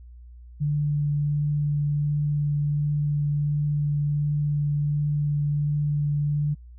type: tone with vibrato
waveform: sine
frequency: 146.83 Hz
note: D3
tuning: in tune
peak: -21 dBFS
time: 0.6-6.55 s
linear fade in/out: 20 ms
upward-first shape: triangle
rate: 1.4 Hz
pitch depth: 10 cents each way
effects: added 60 Hz sine -42 dBFS peak until 6.78 s